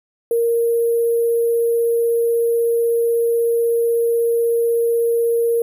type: tone with sample-and-hold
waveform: sine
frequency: 466.2 Hz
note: A#4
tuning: in tune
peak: -14 dBFS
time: 0.31-5.62 s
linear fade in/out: 2 ms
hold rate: 11025 Hz
effects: none